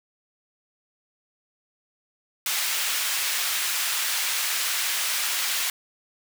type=high-pass noise; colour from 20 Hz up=pink; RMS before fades=-26 dBFS; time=2.46-5.7 s; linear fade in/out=2 ms; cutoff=1800 Hz; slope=12 dB/octave; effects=none